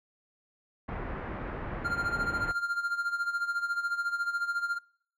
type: low-pass noise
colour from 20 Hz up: pink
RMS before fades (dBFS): -37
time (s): 0.88-2.52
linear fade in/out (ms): 10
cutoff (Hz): 1900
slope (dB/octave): 24
type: tone with tremolo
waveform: triangle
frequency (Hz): 1396.9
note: F6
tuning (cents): 0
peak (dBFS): -24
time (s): 1.84-4.79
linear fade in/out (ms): 20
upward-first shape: sine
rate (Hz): 14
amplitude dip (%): 75
effects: noise-tail reverb RT60 0.6 s tail -25 dB re dry